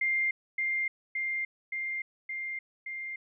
sine tone with echo, 2106 Hz, C7, 11 cents sharp, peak -25 dBFS, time 0.01-0.31 s, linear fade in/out 5 ms, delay 570 ms, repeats 5, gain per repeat -2 dB, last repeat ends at 3.16 s, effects none

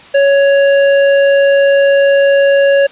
sine tone with tanh clipping, 557 Hz, C#5, 8 cents sharp, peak -8 dBFS, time 0.14-2.87 s, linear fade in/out 10 ms, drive 15 dB, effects white hiss -37 dBFS RMS until 2.91 s + resampled to 8000 Hz

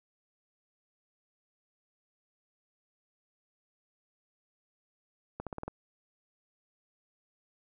accelerating click train, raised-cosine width 1 ms, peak -23 dBFS, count 6, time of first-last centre 5.4-5.68 s, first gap 67 ms, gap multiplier 0.91, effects none

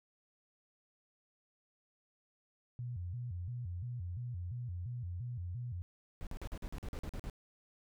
sine tone with vibrato, 103.83 Hz, G#2, in tune, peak -38 dBFS, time 2.79-5.82 s, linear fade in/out 0 ms, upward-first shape square, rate 2.9 Hz, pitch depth 280 cents each way
brown noise bursts, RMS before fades -41 dBFS, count 11, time 6.21-7.298 s, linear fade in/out 0 ms, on 58 ms, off 45 ms
effects none

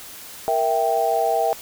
sine chord, E diminished, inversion second, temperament equal, 466.2 / 659.3 / 784 Hz, Bb4 / E5 / G5, 0 / 0 / 0 cents, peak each -24 / -21 / -21 dBFS, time 0.48-1.53 s, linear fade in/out 0 ms, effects white hiss -39 dBFS RMS until 1.61 s

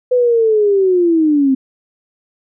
sine linear sweep, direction down, 505 to 260 Hz, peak -9 dBFS, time 0.11-1.55 s, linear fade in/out 10 ms, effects none

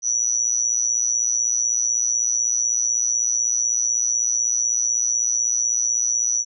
sine tone with amplitude modulation, 5910 Hz, F#8, 3 cents flat, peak -14 dBFS, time 0.02-6.45 s, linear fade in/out 50 ms, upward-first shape sine, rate 116 Hz, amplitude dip 95%, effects none

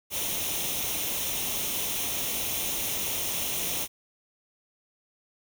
white noise with comb filter, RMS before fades -30 dBFS, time 0.1-3.88 s, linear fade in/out 50 ms, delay 0.32 ms, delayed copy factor +0.6, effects none

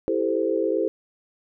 sine chord, A minor seventh, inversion second, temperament equal with one note detuned, 329.6 / 392 / 440 / 516.6 Hz, E4 / G4 / A4 / C5, 0 / 0 / 0 / -22 cents, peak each -26 dBFS, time 0.08-0.88 s, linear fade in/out 0 ms, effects none

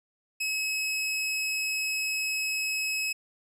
sawtooth tone, 2567 Hz, E7, 47 cents flat, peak -24 dBFS, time 0.4-3.13 s, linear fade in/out 10 ms, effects low-pass 12000 Hz 12 dB/octave

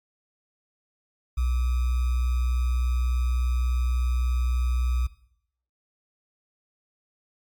sine tone with sample-and-hold, 61.74 Hz, B1, in tune, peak -21 dBFS, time 1.37-5.07 s, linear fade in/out 10 ms, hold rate 1225 Hz, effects noise-tail reverb RT60 0.7 s tail -17 dB re dry + MP3 96 kbps

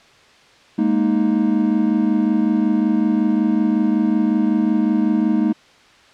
triangle chord, Ab suspended second, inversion none, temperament equal, 207.7 / 233.1 / 311.1 Hz, Ab3 / Bb3 / Eb4, 0 / 0 / 0 cents, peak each -17 dBFS, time 0.78-5.53 s, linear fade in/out 10 ms, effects white hiss -49 dBFS RMS until 6.13 s + low-pass 4000 Hz 12 dB/octave

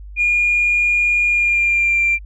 sine tone with pitch glide, 2426 to 2368 Hz, D#7 to D7, -44 to +14 cents, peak -12 dBFS, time 0.16-2.19 s, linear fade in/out 50 ms, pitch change -42 cents, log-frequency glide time 1.25-2.03 s, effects tanh soft clip ceiling -8 dBFS + added 50 Hz sine -32 dBFS peak until 2.25 s

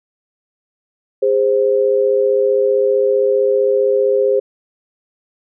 sine tone pair together, 407.9 / 523.3 Hz, G#4 / C5, -31 / 0 cents, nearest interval major third, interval 431 cents, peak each -14 dBFS, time 1.22-4.4 s, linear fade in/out 10 ms, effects none

